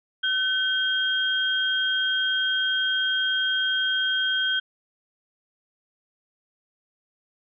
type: tone pair together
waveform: sine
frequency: 1522 / 3225 Hz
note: F#6 / G7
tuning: +48 / +48 cents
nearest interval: octave + minor second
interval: 1300 cents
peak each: -24 / -24 dBFS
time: 0.23-4.6 s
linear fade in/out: 10 ms
effects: none